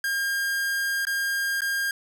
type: tone with dropouts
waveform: 45% pulse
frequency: 1611 Hz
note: G6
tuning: 47 cents sharp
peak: -24 dBFS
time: 0.04-1.91 s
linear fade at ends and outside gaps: 2 ms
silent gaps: 1.052-1.069 / 1.607-1.618 s
effects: none